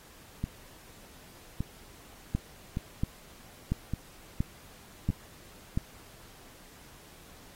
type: two click trains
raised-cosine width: 5 ms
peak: -18 / -15 dBFS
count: 5 / 6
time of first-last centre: 0.44-5.102 / 2.35-5.775 s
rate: 0.858 / 1.46 Hz
effects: pink hiss -54 dBFS RMS until 7.55 s + AAC 48 kbps